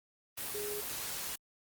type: tone in noise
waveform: sine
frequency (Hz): 414.8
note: G#4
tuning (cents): -2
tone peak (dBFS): -38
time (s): 0.54-0.81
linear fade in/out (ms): 10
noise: white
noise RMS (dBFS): -39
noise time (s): 0.37-1.36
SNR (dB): -2
effects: Opus 24 kbps